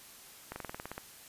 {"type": "slowing click train", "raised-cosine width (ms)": 0.5, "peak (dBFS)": -24, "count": 10, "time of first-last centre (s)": [0.52, 0.98], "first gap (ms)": 40, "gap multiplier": 1.06, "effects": ["white hiss -53 dBFS RMS until 1.28 s", "resampled to 32000 Hz"]}